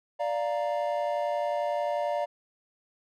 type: chord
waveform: triangle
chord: Bb major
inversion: first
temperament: equal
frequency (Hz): 587.3 / 698.5 / 932.3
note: D5 / F5 / Bb5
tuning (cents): 0 / 0 / 0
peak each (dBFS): -27 / -29 / -33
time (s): 0.19-2.26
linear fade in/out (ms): 20
effects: none